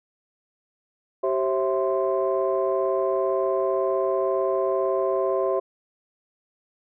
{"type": "tone cluster", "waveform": "sine", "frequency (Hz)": [385.5, 537, 659, 1041], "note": ["G4", "C5", "E5", "C6"], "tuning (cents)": [-29, 45, -1, -9], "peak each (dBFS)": [-24, -25, -26, -30], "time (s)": [1.23, 5.6], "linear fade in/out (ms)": 10, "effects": ["tanh soft clip ceiling -11 dBFS"]}